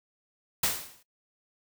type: noise with exponential decay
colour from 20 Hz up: white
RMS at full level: -23 dBFS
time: 0.63-1.03 s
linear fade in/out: 5 ms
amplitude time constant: 85 ms
effects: noise-tail reverb RT60 0.1 s tail -19 dB re dry